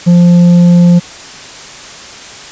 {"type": "tone with tanh clipping", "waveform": "sine", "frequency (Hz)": 174.61, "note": "F3", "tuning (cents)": 0, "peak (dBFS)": -3, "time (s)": [0.06, 1], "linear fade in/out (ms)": 20, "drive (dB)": 5, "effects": ["white hiss -29 dBFS RMS until 2.51 s", "resampled to 16000 Hz"]}